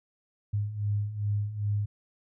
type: beating tone pair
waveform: sine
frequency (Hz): 101.6 / 104.1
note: G#2 / G#2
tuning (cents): -38 / +5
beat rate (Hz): 2.5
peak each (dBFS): -33 / -28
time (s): 0.53-1.86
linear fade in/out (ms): 10
effects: none